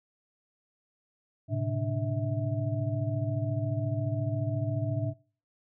sine tone cluster, 108.8 / 128.8 / 143.1 / 293.5 / 649 Hz, A2 / C3 / D3 / D4 / E5, -19 / -27 / -45 / -1 / -27 cents, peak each -30 / -33 / -37 / -37 / -37 dBFS, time 1.48-5.14 s, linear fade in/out 50 ms, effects noise-tail reverb RT60 0.5 s tail -26 dB re dry

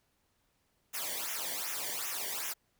white noise with flanger, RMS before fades -37 dBFS, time 0.93-2.54 s, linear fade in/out 20 ms, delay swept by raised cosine 0.22 to 0.79 ms, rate 2.6 Hz, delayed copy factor -0.85, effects pink hiss -75 dBFS RMS until 2.79 s

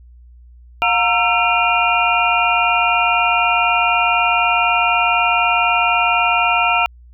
sine tone cluster, 712 / 928 / 1342 / 2420 / 2772 Hz, F5 / A#5 / E6 / D#7 / F7, +33 / -8 / +31 / -49 / -14 cents, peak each -19 dBFS, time 0.82-6.86 s, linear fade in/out 0 ms, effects added 60 Hz sine -40 dBFS peak until 7.13 s

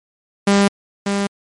sawtooth tone with echo, 200 Hz, G3, 35 cents sharp, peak -7 dBFS, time 0.47-0.68 s, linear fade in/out 5 ms, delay 590 ms, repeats 1, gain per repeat -6 dB, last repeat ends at 1.27 s, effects MP3 48 kbps

